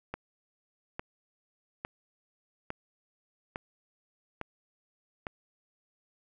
click train, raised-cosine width 0.5 ms, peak -20 dBFS, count 7, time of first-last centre 0.14-5.268 s, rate 1.17 Hz, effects none

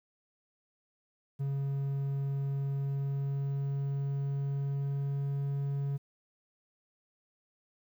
triangle tone with pitch glide, 138.59 to 139.96 Hz, C#3 to C#3, 0 to +17 cents, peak -28 dBFS, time 1.39-5.98 s, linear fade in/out 20 ms, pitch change +17 cents, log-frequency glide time 2.73-5.63 s, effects 11-bit

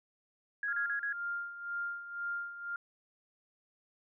sine tone bursts, 1661.2 Hz, G#6, in tune, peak -32 dBFS, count 4, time 0.63-1.127 s, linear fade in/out 2 ms, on 98 ms, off 35 ms
sine tone with tremolo, 1400 Hz, F6, 4 cents sharp, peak -33 dBFS, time 0.68-2.76 s, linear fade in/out 2 ms, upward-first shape sine, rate 2 Hz, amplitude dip 70%
effects none

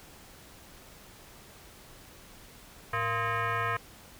sine tone with frequency modulation, 109.9 Hz, A2, 2 cents flat, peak -27 dBFS, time 2.93-3.77 s, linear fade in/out 5 ms, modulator 578 Hz, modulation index 3.2, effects pink hiss -52 dBFS RMS until 4.19 s

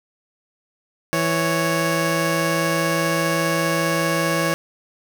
15% pulse tone pair together, 164.82 / 554.4 Hz, E3 / C#5, 0 / 0 cents, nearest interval octave + major sixth, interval 2100 cents, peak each -15 dBFS, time 1.13-4.54 s, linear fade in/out 0 ms, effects none

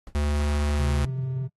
brown noise with exponential decay, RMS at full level -32 dBFS, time 0.07-0.16 s, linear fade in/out 1 ms, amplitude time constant 19 ms
square tone with pitch glide, 73.4 to 72.64 Hz, D2 to D2, 0 to -18 cents, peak -23 dBFS, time 0.15-1.05 s, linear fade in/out 0 ms, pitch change -18 cents, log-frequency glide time 0.78-0.85 s
triangle tone, 130.81 Hz, C3, in tune, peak -25 dBFS, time 0.78-1.48 s, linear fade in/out 20 ms
effects noise-tail reverb RT60 0.1 s tail -19 dB re dry + AAC 32 kbps

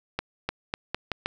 accelerating click train, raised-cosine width 0.3 ms, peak -11 dBFS, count 6, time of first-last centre 0.19-1.26 s, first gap 300 ms, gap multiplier 0.83, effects none

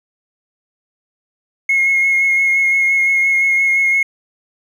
triangle tone with vibrato, 2162 Hz, C#7, 44 cents flat, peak -8 dBFS, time 1.69-4.03 s, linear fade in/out 5 ms, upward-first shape sine, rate 5.8 Hz, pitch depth 17 cents each way, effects tanh soft clip ceiling -8 dBFS

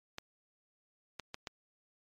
clicks, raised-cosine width 0.2 ms, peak -23 dBFS, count 4, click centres 0.184 / 1.197 / 1.344 / 1.472 s, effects MP3 96 kbps

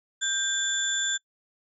sine tone cluster, 1575 / 3473 / 7150 Hz, G6 / A7 / A8, +8 / -23 / +27 cents, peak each -29 dBFS, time 0.21-1.18 s, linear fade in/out 20 ms, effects noise-tail reverb RT60 0.1 s tail -24 dB re dry

